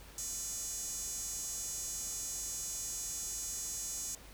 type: tone with high-pass filter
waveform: square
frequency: 270 Hz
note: C#4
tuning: 45 cents flat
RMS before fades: -40 dBFS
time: 0.18-4.15 s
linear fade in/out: 2 ms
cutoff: 6900 Hz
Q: 4.7
effects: added 50 Hz sine -55 dBFS peak until 4.33 s + pink hiss -55 dBFS RMS until 4.33 s